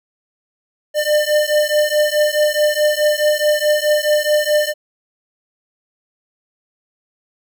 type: beating tone pair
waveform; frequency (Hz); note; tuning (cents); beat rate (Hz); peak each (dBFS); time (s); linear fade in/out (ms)
square; 598 / 602.7; D5 / D5; +31 / +45; 4.7; -17; 0.94-4.74; 50
effects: none